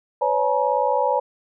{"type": "tone cluster", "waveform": "sine", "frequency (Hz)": [508, 567, 852, 950], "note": ["B4", "C#5", "G#5", "A#5"], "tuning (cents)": [49, 39, 44, 33], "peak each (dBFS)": -23, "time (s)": [0.21, 1.2], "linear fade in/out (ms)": 10, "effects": []}